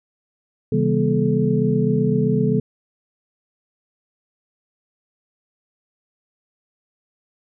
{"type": "tone cluster", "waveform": "sine", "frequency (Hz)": [132.4, 160.2, 195.7, 240.1, 431.3], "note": ["C3", "E3", "G3", "B3", "A4"], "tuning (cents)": [21, -49, -3, -49, -35], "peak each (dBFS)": -22, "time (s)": [0.72, 2.6], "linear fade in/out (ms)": 5, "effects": []}